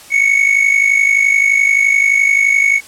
triangle tone with amplitude modulation, 2217 Hz, C#7, in tune, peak -4 dBFS, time 0.1-2.81 s, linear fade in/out 50 ms, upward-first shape sine, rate 51.6 Hz, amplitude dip 70%, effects white hiss -38 dBFS RMS until 2.87 s + low-pass 11000 Hz 12 dB/octave

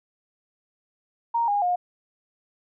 sine tone with pitch steps, 932.3 / 816.3 / 714.8 Hz, A#5 / G#5 / F5, 0 / -30 / +40 cents, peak -20 dBFS, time 1.34-1.76 s, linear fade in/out 10 ms, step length 140 ms, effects none

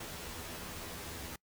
pink noise with comb filter, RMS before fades -44 dBFS, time 0-1.36 s, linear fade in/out 5 ms, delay 12 ms, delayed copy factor +0.95, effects noise-tail reverb RT60 0.1 s tail -24 dB re dry

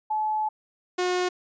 sine / sawtooth tone pair in turn, 860 / 361.6 Hz, A5 / F#4, -40 / -40 cents, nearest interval octave + minor third, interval 1500 cents, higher first, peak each -23 / -19 dBFS, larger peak second, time 0.1-0.49 / 0.98-1.29 s, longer first, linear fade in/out 10 ms, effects resampled to 16000 Hz

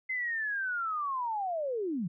sine linear sweep, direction down, 2072 to 155.56 Hz, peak -30 dBFS, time 0.09-2.08 s, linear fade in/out 10 ms, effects none

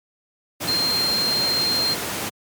sine tone in noise, 4186 Hz, C8, in tune, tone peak -19 dBFS, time 0.67-1.95 s, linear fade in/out 20 ms, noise pink, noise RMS -26 dBFS, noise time 0.6-2.3 s, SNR +4 dB, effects high-pass 150 Hz 12 dB/octave + MP3 96 kbps

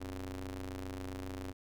sawtooth ring-modulated tone, 95.3 Hz, G2, 48 cents flat, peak -33 dBFS, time 0-1.53 s, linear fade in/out 20 ms, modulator 177 Hz, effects none

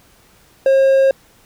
triangle tone, 538 Hz, C5, 48 cents sharp, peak -7 dBFS, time 0.66-1.11 s, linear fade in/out 2 ms, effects pink hiss -51 dBFS RMS until 1.45 s

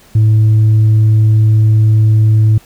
sine tone, 108.8 Hz, A2, 19 cents flat, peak -3 dBFS, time 0.15-2.58 s, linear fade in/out 5 ms, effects tanh soft clip ceiling -4 dBFS + pink hiss -44 dBFS RMS until 2.65 s

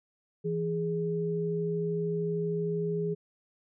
sine tone pair together, 165.91 / 415.3 Hz, E3 / G#4, +11 / 0 cents, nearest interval octave + major third, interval 1589 cents, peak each -31 / -30 dBFS, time 0.44-3.15 s, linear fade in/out 20 ms, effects none

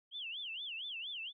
sine tone with vibrato, 3050 Hz, G7, 48 cents flat, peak -40 dBFS, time 0.11-1.33 s, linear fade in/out 50 ms, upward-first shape sine, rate 4.3 Hz, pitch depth 260 cents each way, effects none

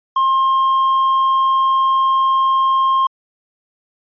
triangle tone, 1064 Hz, C6, 29 cents sharp, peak -10 dBFS, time 0.16-3.07 s, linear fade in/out 5 ms, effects resampled to 11025 Hz

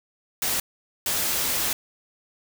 white noise bursts at uneven times, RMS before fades -25 dBFS, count 2, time 0.42-0.6 / 1.06-1.73 s, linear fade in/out 2 ms, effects none

